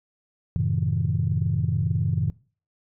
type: chord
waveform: sine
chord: F# diminished seventh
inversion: none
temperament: just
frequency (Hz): 92.5 / 111 / 133.2 / 159.84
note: F#2 / A2 / C3 / Eb3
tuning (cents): 0 / +16 / +31 / +47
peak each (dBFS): -26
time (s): 0.56-2.3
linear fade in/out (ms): 0
effects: noise-tail reverb RT60 0.4 s tail -22 dB re dry + tanh soft clip ceiling -12 dBFS